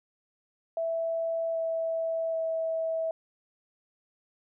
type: tone with pitch steps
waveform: sine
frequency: 659.3 / 654.7 / 650.2 Hz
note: E5 / E5 / E5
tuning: 0 / -12 / -24 cents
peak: -27 dBFS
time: 0.77-3.11 s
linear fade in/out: 2 ms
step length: 780 ms
effects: none